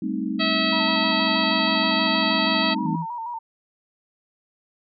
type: chord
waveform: sine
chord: A half-diminished seventh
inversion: third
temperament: equal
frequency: 196 / 220 / 261.6 / 311.1 Hz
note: G3 / A3 / C4 / Eb4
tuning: 0 / 0 / 0 / 0 cents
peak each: -29 dBFS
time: 0.02-2.96 s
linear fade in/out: 5 ms
type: harmonic tone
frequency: 648 Hz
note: E5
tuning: 30 cents flat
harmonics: 1 / 2 / 3 / 4 / 5 / 6 / 7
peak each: -28 / -28 / -28 / -28 / -28 / -28 / -28 dBFS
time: 0.39-2.75 s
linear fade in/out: 20 ms
type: tone with vibrato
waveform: sine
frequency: 932 Hz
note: A#5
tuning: 1 cent flat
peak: -28 dBFS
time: 0.72-3.39 s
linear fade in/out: 10 ms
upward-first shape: square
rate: 6.3 Hz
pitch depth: 53 cents each way
type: tone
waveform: sine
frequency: 164.81 Hz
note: E3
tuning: in tune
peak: -25 dBFS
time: 2.82-3.06 s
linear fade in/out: 50 ms
effects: none